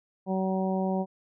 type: harmonic tone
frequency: 189.2 Hz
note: F#3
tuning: 39 cents sharp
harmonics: 1 / 2 / 3 / 4 / 5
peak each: -27 / -33 / -33 / -34 / -39 dBFS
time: 0.26-1.06 s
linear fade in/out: 50 ms
effects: none